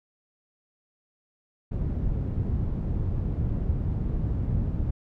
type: low-pass noise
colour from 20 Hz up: white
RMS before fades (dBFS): -27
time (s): 1.71-4.91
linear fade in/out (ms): 10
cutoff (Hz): 110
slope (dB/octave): 12
effects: none